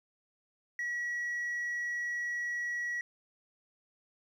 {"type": "tone", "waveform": "sine", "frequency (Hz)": 1925, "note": "B6", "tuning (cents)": -45, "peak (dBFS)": -30, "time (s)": [0.79, 3.01], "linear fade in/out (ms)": 2, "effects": ["tanh soft clip ceiling -31 dBFS", "11-bit"]}